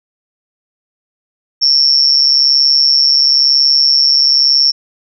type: tone with amplitude modulation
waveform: sine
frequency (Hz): 5440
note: F8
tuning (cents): -46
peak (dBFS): -3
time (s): 1.61-4.72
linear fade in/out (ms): 20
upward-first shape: sine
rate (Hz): 141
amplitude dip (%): 90
effects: none